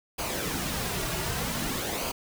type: noise with flanger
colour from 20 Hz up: pink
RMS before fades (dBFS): -31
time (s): 0.18-2.12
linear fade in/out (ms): 10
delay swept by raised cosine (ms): 0.54 to 3.94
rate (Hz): 0.53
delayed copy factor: -0.55
effects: none